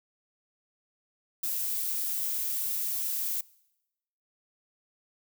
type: noise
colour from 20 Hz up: violet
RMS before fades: -31 dBFS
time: 1.43-3.41 s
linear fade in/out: 5 ms
effects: noise-tail reverb RT60 0.9 s tail -23 dB re dry